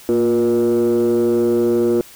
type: tone with frequency modulation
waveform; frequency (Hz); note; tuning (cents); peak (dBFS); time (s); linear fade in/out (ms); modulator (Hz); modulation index
sine; 355.4; F4; +30; -11; 0.09-2.01; 0; 122; 0.95
effects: tanh soft clip ceiling -11 dBFS + white hiss -42 dBFS RMS until 2.15 s